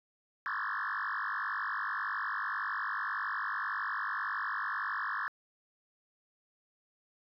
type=tone with frequency modulation; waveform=sine; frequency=1396.9 Hz; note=F6; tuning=in tune; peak=-31 dBFS; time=0.46-5.28 s; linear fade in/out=0 ms; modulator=50.9 Hz; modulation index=7.3; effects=tanh soft clip ceiling -29 dBFS